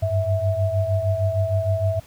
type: tone cluster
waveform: sine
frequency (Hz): 94.9 / 101.4 / 653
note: F#2 / G#2 / E5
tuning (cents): +44 / -41 / -17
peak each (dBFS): -23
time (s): 0.02-2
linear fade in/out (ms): 10
effects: pink hiss -50 dBFS RMS until 2.06 s